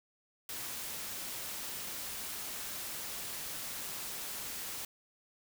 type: noise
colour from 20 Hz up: white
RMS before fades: -41 dBFS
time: 0.49-4.85 s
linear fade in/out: 2 ms
effects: none